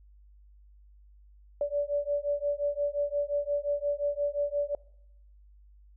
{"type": "beating tone pair", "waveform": "sine", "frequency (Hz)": [575, 580.7], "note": ["D5", "D5"], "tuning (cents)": [-37, -20], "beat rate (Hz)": 5.7, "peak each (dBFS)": -30, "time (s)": [1.61, 4.75], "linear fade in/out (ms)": 2, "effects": ["noise-tail reverb RT60 0.8 s tail -24 dB re dry", "added 50 Hz sine -53 dBFS peak until 5.96 s"]}